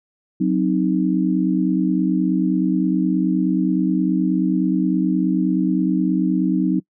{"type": "chord", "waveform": "sine", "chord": "C diminished", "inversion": "second", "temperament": "equal", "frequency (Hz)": [185, 261.6, 311.1], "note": ["Gb3", "C4", "Eb4"], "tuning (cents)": [0, 0, 0], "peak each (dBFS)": [-19, -21, -20], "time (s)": [0.4, 6.8], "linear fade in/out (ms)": 10, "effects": ["noise-tail reverb RT60 0.1 s tail -24 dB re dry"]}